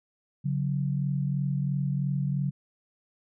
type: tone pair together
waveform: sine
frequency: 140.8 / 183.78 Hz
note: C#3 / F#3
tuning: +27 / -11 cents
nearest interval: perfect fourth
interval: 462 cents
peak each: -26 / -31 dBFS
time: 0.44-2.51 s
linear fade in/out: 20 ms
effects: none